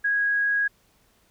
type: tone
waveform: sine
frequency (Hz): 1651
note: G#6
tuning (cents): -11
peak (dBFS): -20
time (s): 0.04-0.68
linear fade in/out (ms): 10
effects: pink hiss -63 dBFS RMS until 1.3 s